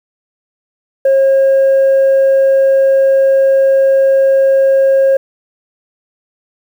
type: tone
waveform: sine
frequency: 540 Hz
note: C#5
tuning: 45 cents flat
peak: -4 dBFS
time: 1.05-5.17 s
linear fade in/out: 5 ms
effects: tanh soft clip ceiling -5 dBFS + 7-bit